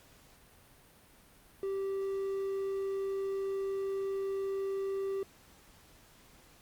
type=tone; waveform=triangle; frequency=390 Hz; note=G4; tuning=9 cents flat; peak=-30 dBFS; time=1.63-5.23 s; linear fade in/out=2 ms; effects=pink hiss -60 dBFS RMS until 6.61 s + Opus 48 kbps